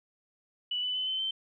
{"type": "tone with pitch steps", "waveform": "sine", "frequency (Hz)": [2960, 2994, 3029, 3064, 3100], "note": ["F#7", "F#7", "F#7", "G7", "G7"], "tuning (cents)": [0, 20, 40, -40, -20], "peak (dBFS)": -29, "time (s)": [0.71, 1.31], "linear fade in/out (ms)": 5, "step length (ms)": 120, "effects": []}